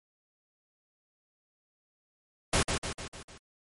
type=noise with echo; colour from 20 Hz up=pink; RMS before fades=-25 dBFS; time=2.53-2.63 s; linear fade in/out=5 ms; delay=150 ms; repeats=5; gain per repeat=-5 dB; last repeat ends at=3.38 s; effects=MP3 48 kbps